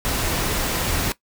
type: noise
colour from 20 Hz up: pink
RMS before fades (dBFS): -23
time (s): 0.05-1.12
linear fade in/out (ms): 0
effects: noise-tail reverb RT60 0.1 s tail -17 dB re dry